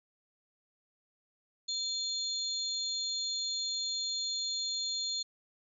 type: tone cluster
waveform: sine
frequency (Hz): 3530 / 4223 / 6820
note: A7 / C8 / G#8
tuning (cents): +5 / +15 / +45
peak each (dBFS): -39 / -34 / -39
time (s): 1.68-5.23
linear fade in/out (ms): 10
effects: none